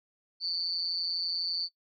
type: tone with amplitude modulation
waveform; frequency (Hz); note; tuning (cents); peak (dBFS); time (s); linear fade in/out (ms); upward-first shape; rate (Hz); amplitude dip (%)
sine; 4516; C#8; +31; -25; 0.4-1.69; 50; sine; 172; 100
effects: noise-tail reverb RT60 0.1 s tail -22 dB re dry

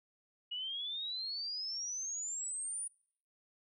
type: exponential sweep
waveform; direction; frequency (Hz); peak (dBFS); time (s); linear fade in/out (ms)
sine; up; 2889 to 9700; -37; 0.51-2.88; 10
effects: noise-tail reverb RT60 0.6 s tail -25 dB re dry

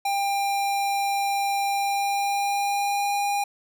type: tone with pitch glide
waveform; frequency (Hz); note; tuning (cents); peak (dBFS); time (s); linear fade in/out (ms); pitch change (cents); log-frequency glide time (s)
square; 797 to 810; G5 to G#5; +28 to -43; -23; 0.05-3.44; 5; +29; 1.7-3.23
effects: none

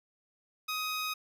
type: tone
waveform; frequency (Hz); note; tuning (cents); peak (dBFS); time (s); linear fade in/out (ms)
15% pulse; 1256; D#6; +16; -26; 0.68-1.14; 10
effects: none

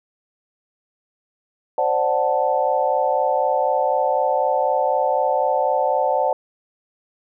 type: chord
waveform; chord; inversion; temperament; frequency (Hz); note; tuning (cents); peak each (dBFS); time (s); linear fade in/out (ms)
sine; D dominant seventh; third; equal; 523.3 / 587.3 / 740 / 880; C5 / D5 / F#5 / A5; 0 / 0 / 0 / 0; -22; 1.78-6.33; 2
effects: none

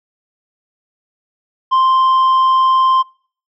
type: tone with tanh clipping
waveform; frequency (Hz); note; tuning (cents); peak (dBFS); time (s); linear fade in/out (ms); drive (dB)
sine; 1046.5; C6; 0; -10; 1.71-3.03; 20; 4
effects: noise-tail reverb RT60 0.5 s tail -26 dB re dry

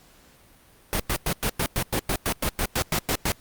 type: noise bursts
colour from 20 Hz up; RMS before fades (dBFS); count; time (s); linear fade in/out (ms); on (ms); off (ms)
pink; -24; 15; 0.93-3.32; 0; 66; 100
effects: pink hiss -55 dBFS RMS until 3.4 s + Opus 48 kbps

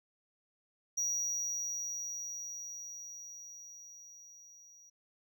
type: tone with level ramp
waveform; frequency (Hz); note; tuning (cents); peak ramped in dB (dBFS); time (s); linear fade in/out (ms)
triangle; 5770; F#8; -44; -29 to -55; 0.97-4.9; 10
effects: none

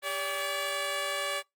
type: tone pair together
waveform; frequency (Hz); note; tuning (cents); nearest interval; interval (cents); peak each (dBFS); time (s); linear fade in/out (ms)
10% pulse; 398.9 / 572.9; G4 / D5; +30 / -43; tritone; 627; -31 / -22; 0.02-1.43; 50
effects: noise-tail reverb RT60 0.2 s tail -26 dB re dry + Opus 24 kbps

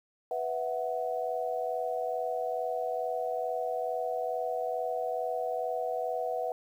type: chord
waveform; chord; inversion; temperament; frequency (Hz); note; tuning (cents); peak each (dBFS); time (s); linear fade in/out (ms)
sine; B suspended fourth; none; just; 493.9 / 658.5 / 740.8; B4 / E5 / F#5; 0 / -2 / +2; -34; 0.31-6.52; 2
effects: 10-bit

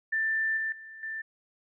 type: tone with level steps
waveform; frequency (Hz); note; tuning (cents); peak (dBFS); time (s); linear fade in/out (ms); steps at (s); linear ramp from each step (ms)
sine; 1776; A6; +16; -25 / -28 / -43 / -33; 0.12-1.22; 10; 0.57 / 0.72 / 1.03; 2
effects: none

